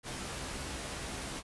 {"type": "noise with comb filter", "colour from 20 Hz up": "pink", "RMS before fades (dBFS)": -40, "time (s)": [0.03, 1.43], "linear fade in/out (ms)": 50, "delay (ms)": 15, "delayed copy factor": 0.55, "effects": ["resampled to 24000 Hz"]}